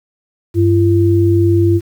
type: tone pair together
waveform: sine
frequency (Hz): 98 / 340.1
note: G2 / F4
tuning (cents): 0 / -46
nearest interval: octave + minor seventh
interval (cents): 2154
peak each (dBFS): -11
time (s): 0.54-1.81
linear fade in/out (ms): 50
effects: 7-bit